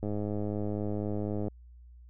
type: click train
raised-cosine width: 2 ms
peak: -21 dBFS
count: 152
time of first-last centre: 0.03-1.482 s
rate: 104 Hz
effects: added 60 Hz sine -49 dBFS peak until 2.09 s